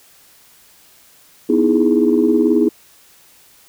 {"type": "chord", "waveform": "sine", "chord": "E major seventh", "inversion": "second", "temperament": "equal", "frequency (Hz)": [246.9, 311.1, 329.6, 415.3], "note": ["B3", "D#4", "E4", "G#4"], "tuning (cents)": [0, 0, 0, 0], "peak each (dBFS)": -16, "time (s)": [1.49, 2.69], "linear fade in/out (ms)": 10, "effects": ["tanh soft clip ceiling -2 dBFS", "white hiss -49 dBFS RMS until 3.68 s"]}